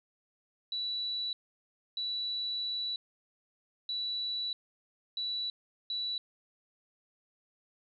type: tone bursts at uneven times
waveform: sine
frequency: 3943 Hz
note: B7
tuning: 4 cents flat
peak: -32 dBFS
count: 5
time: 0.72-1.33 / 1.97-2.96 / 3.89-4.53 / 5.17-5.5 / 5.9-6.18 s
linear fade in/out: 2 ms
effects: none